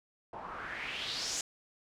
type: noise with low-pass filter sweep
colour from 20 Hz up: white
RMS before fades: -39 dBFS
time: 0.33-1.41 s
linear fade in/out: 2 ms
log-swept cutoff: 800 to 7200 Hz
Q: 3.5
effects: none